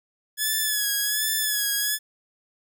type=tone with vibrato; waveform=5% pulse; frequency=1700 Hz; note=G#6; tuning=40 cents sharp; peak=-12 dBFS; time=0.37-1.99 s; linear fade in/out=50 ms; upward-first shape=sine; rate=1.3 Hz; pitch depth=54 cents each way; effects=none